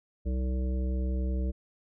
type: harmonic tone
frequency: 63.9 Hz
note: C2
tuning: 40 cents flat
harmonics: 1 / 3 / 5 / 7 / 9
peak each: -27 / -37 / -41 / -44 / -46 dBFS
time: 0.25-1.52 s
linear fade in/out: 20 ms
effects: none